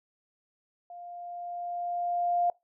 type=tone with level ramp; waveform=sine; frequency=701 Hz; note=F5; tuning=6 cents sharp; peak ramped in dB=-42 to -22 dBFS; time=0.9-2.5 s; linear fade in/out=2 ms; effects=noise-tail reverb RT60 0.2 s tail -23 dB re dry